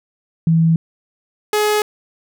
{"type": "tone pair in turn", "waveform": ["sine", "sawtooth"], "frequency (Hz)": [163.7, 421.7], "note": ["E3", "G#4"], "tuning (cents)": [-12, 26], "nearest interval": "octave + major third", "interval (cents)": 1638, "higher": "second", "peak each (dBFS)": -10, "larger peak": "neither", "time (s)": [[0.47, 0.76], [1.53, 1.82]], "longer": "neither", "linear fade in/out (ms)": 2, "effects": []}